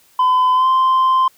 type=tone with pitch glide; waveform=sine; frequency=1014 to 1041.3 Hz; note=B5 to C6; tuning=+45 to -9 cents; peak=-8 dBFS; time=0.19-1.28 s; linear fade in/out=5 ms; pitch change=+46 cents; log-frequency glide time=0.54-0.67 s; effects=tanh soft clip ceiling -10 dBFS + white hiss -53 dBFS RMS until 1.37 s